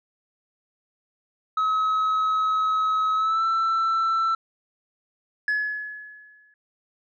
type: tone with pitch glide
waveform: sine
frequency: 1281 to 1333.9 Hz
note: E6 to E6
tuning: -50 to +20 cents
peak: -17 dBFS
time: 1.57-4.35 s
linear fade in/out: 5 ms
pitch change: +70 cents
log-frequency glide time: 3.15-3.44 s
type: tone with exponential decay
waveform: sine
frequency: 1700 Hz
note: G#6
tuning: 40 cents sharp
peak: -17 dBFS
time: 5.48-6.54 s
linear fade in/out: 2 ms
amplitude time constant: 230 ms
effects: tanh soft clip ceiling -19 dBFS